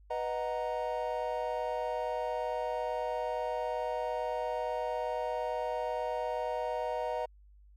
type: chord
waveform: triangle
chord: B major seventh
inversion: none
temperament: equal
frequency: 493.9 / 622.3 / 740 / 932.3 Hz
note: B4 / D#5 / F#5 / A#5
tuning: 0 / 0 / 0 / 0 cents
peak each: -35 / -34 / -37 / -36 dBFS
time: 0.1-7.26 s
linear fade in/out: 10 ms
effects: added 50 Hz sine -55 dBFS peak until 7.76 s